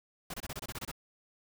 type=noise bursts; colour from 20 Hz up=pink; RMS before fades=-40 dBFS; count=10; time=0.3-0.915 s; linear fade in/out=5 ms; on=39 ms; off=25 ms; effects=none